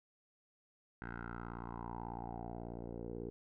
10% pulse tone with low-pass filter sweep, 58.27 Hz, A#1, in tune, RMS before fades -45 dBFS, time 1.02-3.3 s, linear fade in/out 0 ms, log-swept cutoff 1600 to 440 Hz, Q 5.5, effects none

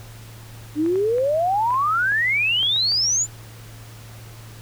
sine exponential sweep, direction up, 289.2 to 7240 Hz, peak -17 dBFS, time 0.75-3.27 s, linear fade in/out 50 ms
clicks, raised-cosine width 0.5 ms, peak -23 dBFS, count 9, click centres 0.862 / 0.957 / 1.183 / 1.706 / 1.743 / 2.12 / 2.63 / 2.762 / 2.92 s
effects added 112 Hz sine -39 dBFS peak until 4.61 s + pink hiss -45 dBFS RMS until 4.61 s

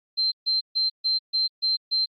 sine tone bursts, 4127 Hz, C8, 25 cents flat, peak -20 dBFS, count 7, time 0.17-2.06 s, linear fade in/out 20 ms, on 150 ms, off 140 ms, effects Opus 48 kbps

